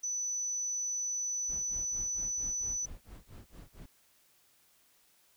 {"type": "tone", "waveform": "sine", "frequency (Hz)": 5980, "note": "F#8", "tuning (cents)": 17, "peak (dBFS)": -32, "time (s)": [0.03, 2.86], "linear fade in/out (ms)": 10}
{"type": "noise with tremolo", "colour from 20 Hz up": "brown", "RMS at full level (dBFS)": -46, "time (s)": [1.49, 3.86], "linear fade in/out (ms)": 5, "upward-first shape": "sine", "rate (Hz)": 4.4, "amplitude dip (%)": 100}
{"effects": ["white hiss -67 dBFS RMS until 5.36 s"]}